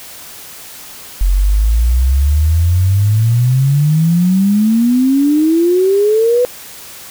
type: exponential sweep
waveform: sine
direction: up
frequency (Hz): 43.65 to 500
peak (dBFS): -8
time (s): 1.21-6.45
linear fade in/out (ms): 0
effects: white hiss -33 dBFS RMS until 7.1 s